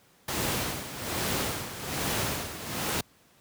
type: noise with tremolo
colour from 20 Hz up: pink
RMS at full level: -28 dBFS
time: 0.28-3.01 s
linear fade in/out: 5 ms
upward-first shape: sine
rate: 1.2 Hz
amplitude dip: 70%
effects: pink hiss -61 dBFS RMS until 3.4 s + high-pass 80 Hz 12 dB/octave